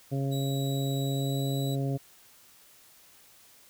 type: harmonic tone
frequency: 137 Hz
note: C#3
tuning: 20 cents flat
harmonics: 1 / 2 / 3 / 4 / 5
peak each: -28 / -34 / -38 / -40 / -42 dBFS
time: 0.11-1.98 s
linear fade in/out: 20 ms
type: tone with pitch glide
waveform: sawtooth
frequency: 3889 to 3921 Hz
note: B7 to B7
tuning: -27 to -13 cents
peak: -36 dBFS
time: 0.31-1.76 s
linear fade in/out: 20 ms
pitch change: +14 cents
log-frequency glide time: 1.02-1.44 s
effects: white hiss -57 dBFS RMS until 3.69 s